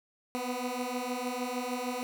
15% pulse beating tone pair, 244.9 / 251.4 Hz, B3 / B3, -14 / +31 cents, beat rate 6.5 Hz, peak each -30 / -28 dBFS, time 0.35-2.03 s, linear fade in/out 0 ms, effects none

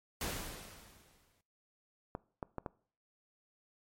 pink noise with exponential decay, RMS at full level -36 dBFS, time 0.21-1.41 s, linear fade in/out 2 ms, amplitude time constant 260 ms
clicks, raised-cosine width 1 ms, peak -24 dBFS, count 4, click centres 2.151 / 2.428 / 2.583 / 2.662 s
effects noise-tail reverb RT60 0.5 s tail -22 dB re dry + MP3 64 kbps

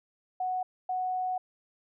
sine tone pair in turn, 739 / 739 Hz, F#5 / F#5, -2 / -2 cents, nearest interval unison, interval 0 cents, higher neither, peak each -28 dBFS, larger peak neither, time 0.4-0.63 / 0.89-1.38 s, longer second, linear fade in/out 5 ms, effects none

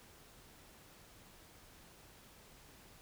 silence, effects pink hiss -60 dBFS RMS until 3.01 s

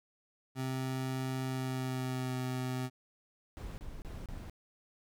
25% pulse tone with pitch glide, 130.81 to 128.04 Hz, C3 to C3, 0 to -37 cents, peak -30 dBFS, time 0.55-2.9 s, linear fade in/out 50 ms, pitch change -37 cents, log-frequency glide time 1.44-2.35 s
brown noise bursts, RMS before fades -43 dBFS, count 4, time 3.57-4.497 s, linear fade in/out 0 ms, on 210 ms, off 29 ms
effects none

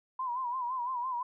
sine tone with vibrato, 999 Hz, B5, 20 cents sharp, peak -31 dBFS, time 0.19-1.23 s, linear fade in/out 5 ms, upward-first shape sine, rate 5.9 Hz, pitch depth 91 cents each way, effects none

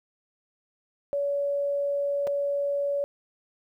sine tone with dropouts, 567 Hz, C#5, 39 cents sharp, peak -24 dBFS, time 1.13-3.04 s, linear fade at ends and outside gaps 0 ms, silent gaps 2.27-2.274 s, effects 11-bit

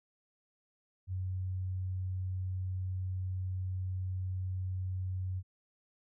sine tone, 92.9 Hz, F#2, 7 cents sharp, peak -33 dBFS, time 1.07-5.43 s, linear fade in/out 50 ms, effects none

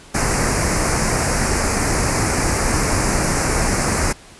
pink band-stop noise, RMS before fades -18 dBFS, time 0.14-4.13 s, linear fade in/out 10 ms, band 2400 to 4800 Hz, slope 48 dB/octave, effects pink hiss -43 dBFS RMS until 4.39 s + resampled to 24000 Hz

